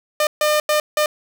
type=tone bursts at uneven times; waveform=sawtooth; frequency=604 Hz; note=D5; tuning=48 cents sharp; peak=-11 dBFS; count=4; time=0.2-0.27 / 0.41-0.6 / 0.69-0.8 / 0.97-1.06 s; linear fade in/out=2 ms; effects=none